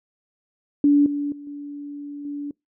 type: tone with level steps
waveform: sine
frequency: 288.3 Hz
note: D4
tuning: 32 cents flat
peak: -12 / -22 / -35 / -31 / -27 dBFS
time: 0.84-2.51 s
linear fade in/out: 2 ms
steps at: 1.06 / 1.32 / 1.47 / 2.25 s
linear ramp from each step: 2 ms
effects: noise-tail reverb RT60 0.2 s tail -26 dB re dry